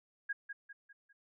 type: tone with echo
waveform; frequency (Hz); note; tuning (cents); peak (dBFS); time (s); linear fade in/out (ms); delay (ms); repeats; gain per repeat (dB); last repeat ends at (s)
sine; 1638; G#6; -24; -33; 0.29-0.33; 10; 200; 4; -7; 1.13
effects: none